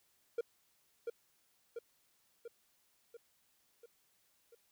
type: tone with echo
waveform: triangle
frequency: 467.8 Hz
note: A#4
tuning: 6 cents sharp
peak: -30 dBFS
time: 0.38-0.41 s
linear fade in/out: 5 ms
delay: 690 ms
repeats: 6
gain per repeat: -4 dB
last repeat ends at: 4.55 s
effects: white hiss -74 dBFS RMS until 4.71 s